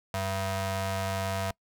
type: ring-modulated tone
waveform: sawtooth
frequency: 290 Hz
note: D4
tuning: 22 cents flat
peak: -22 dBFS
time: 0.14-1.51 s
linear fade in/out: 2 ms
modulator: 384 Hz
effects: noise-tail reverb RT60 0.1 s tail -24 dB re dry